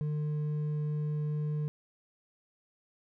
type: tone with hard clipping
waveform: sine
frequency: 150.4 Hz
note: D3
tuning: 42 cents sharp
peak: -31 dBFS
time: 0.01-1.68 s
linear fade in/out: 0 ms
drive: 4 dB
effects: none